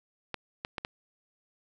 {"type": "clicks", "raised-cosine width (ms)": 0.3, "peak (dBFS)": -17, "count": 4, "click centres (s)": [0.343, 0.649, 0.782, 0.849], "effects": []}